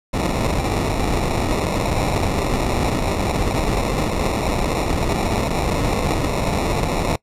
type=noise with sample-and-hold; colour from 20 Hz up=pink; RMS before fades=-20 dBFS; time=0.13-7.16 s; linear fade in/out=5 ms; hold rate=1575 Hz; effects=noise-tail reverb RT60 0.1 s tail -23 dB re dry + low-pass 11000 Hz 12 dB/octave